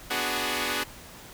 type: chord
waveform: 5% pulse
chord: G# half-diminished seventh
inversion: first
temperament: equal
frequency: 246.9 / 293.7 / 370 / 415.3 Hz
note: B3 / D4 / F#4 / G#4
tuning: 0 / 0 / 0 / 0 cents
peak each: -21 dBFS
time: 0.1-0.84 s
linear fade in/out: 10 ms
effects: pink hiss -46 dBFS RMS until 1.33 s